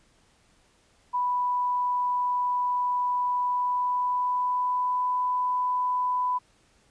sine tone with pitch glide, 987.8 to 997 Hz, B5 to B5, 0 to +16 cents, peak -23 dBFS, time 1.13-6.39 s, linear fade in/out 20 ms, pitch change +16 cents, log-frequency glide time 3.42-5.07 s, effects pink hiss -63 dBFS RMS until 6.9 s + resampled to 22050 Hz

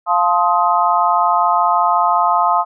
sine chord, F dominant seventh, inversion none, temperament just, 698.5 / 873.1 / 1047.7 / 1257.2 Hz, F5 / A5 / C6 / Eb6, 0 / -14 / +2 / +18 cents, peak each -17 dBFS, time 0.06-2.65 s, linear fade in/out 50 ms, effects none

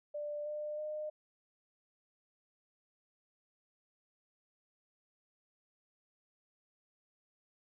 sine tone with pitch steps, 591 / 599.9 / 609 Hz, D5 / D5 / D#5, +11 / +37 / -37 cents, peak -37 dBFS, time 0.14-1.1 s, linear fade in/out 10 ms, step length 320 ms, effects none

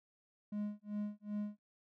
triangle tone with tremolo, 208 Hz, G#3, 3 cents sharp, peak -33 dBFS, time 0.52-1.59 s, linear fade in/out 5 ms, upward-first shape sine, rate 2.6 Hz, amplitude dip 100%, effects none

